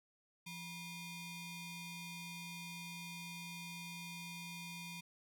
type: ring-modulated tone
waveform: sawtooth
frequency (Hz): 1138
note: C#6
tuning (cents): +45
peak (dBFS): -39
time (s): 0.46-5.01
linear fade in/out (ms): 10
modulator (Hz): 1310
effects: none